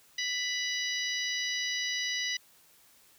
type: harmonic tone with a mistuned harmonic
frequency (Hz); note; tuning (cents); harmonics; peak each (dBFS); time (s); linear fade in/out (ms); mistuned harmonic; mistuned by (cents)
981; B5; -12; 2 / 3 / 4 / 5 / 6; -34 / -36 / -37 / -38 / -39; 0.18-2.37; 5; 2; +21
effects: white hiss -61 dBFS RMS until 3.18 s